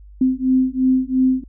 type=beating tone pair; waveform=sine; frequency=257.7 / 260.6 Hz; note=C4 / C4; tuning=-26 / -7 cents; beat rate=2.9 Hz; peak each=-17 dBFS; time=0.21-1.44 s; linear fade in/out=5 ms; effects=added 50 Hz sine -39 dBFS peak until 1.48 s